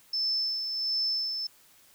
sine tone with tremolo, 5274 Hz, E8, in tune, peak -25 dBFS, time 0.13-1.47 s, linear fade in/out 5 ms, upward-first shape sine, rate 1.4 Hz, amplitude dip 45%, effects white hiss -59 dBFS RMS until 1.94 s

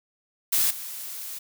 blue noise with level steps, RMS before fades -22 / -36 dBFS, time 0.52-1.39 s, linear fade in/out 10 ms, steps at 0.7 s, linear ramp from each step 10 ms, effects none

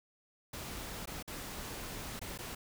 pink noise with dropouts, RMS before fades -43 dBFS, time 0.53-2.55 s, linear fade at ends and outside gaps 5 ms, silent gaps 1.057-1.073 / 1.227-1.276 / 2.194-2.214 / 2.378-2.387 s, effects none

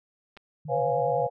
clicks, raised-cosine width 0.3 ms, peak -32 dBFS, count 2, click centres 0.368 / 0.373 s
sine tone with vibrato, 140 Hz, C#3, 18 cents sharp, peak -35 dBFS, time 0.65-1.27 s, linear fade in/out 5 ms, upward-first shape triangle, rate 9.7 Hz, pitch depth 220 cents each way
sine chord, C# dominant seventh, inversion third, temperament equal with one note detuned, 493.9 / 543.6 / 698.5 / 830.6 Hz, B4 / C#5 / E#5 / G#5, 0 / -34 / 0 / 0 cents, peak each -27 / -28 / -28 / -30 dBFS, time 0.68-1.3 s, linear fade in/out 50 ms
effects none

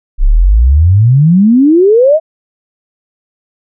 sine exponential sweep, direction up, 30.54 to 659.3 Hz, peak -3 dBFS, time 0.18-2.2 s, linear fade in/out 50 ms, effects none

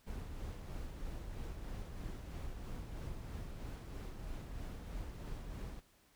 brown noise with tremolo, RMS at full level -43 dBFS, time 0.06-5.81 s, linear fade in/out 20 ms, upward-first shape sine, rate 3.1 Hz, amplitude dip 35%, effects pink hiss -69 dBFS RMS until 6.15 s

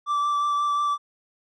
triangle tone with vibrato, 1166 Hz, D6, 13 cents flat, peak -19 dBFS, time 0.06-0.98 s, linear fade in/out 50 ms, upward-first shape triangle, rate 5.6 Hz, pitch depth 15 cents each way, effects resampled to 22050 Hz

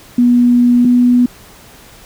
sine tone pair in turn, 243.1 / 245.4 Hz, B3 / B3, -27 / -11 cents, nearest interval unison, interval 16 cents, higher second, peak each -6 dBFS, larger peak neither, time 0.18-0.85 / 0.85-1.26 s, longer first, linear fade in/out 5 ms, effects pink hiss -40 dBFS RMS until 2.05 s

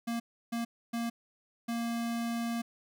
square tone bursts at uneven times, 233.1 Hz, A#3, in tune, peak -32 dBFS, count 4, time 0.07-0.2 / 0.52-0.65 / 0.93-1.1 / 1.68-2.62 s, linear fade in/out 10 ms, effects none

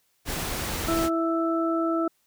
pink noise, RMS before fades -30 dBFS, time 0.25-1.1 s, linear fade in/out 50 ms
harmonic tone, 329.9 Hz, E4, 1 cent sharp, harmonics 1 / 2 / 4, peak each -24 / -29 / -29 dBFS, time 0.88-2.08 s, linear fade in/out 5 ms
effects white hiss -69 dBFS RMS until 2.26 s

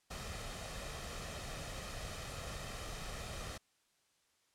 pink noise with comb filter, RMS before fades -44 dBFS, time 0.1-3.58 s, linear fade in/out 10 ms, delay 1.6 ms, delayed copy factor +0.5, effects white hiss -75 dBFS RMS until 4.54 s + low-pass 9000 Hz 12 dB/octave

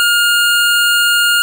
25% pulse tone, 1417 Hz, F6, 25 cents sharp, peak -6 dBFS, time 0-1.42 s, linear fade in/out 0 ms, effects none

